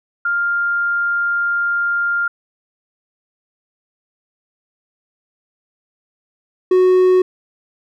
sine / triangle tone pair in turn, 1400 / 368.7 Hz, F6 / F#4, +4 / -6 cents, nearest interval octave + major seventh, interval 2310 cents, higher first, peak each -15 / -7 dBFS, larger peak second, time 0.25-2.28 / 6.71-7.22 s, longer first, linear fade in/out 5 ms, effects none

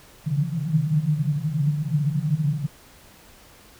white band-pass noise, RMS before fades -23 dBFS, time 0.26-2.67 s, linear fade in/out 20 ms, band 140 to 160 Hz, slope 96 dB/octave, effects pink hiss -50 dBFS RMS until 3.79 s

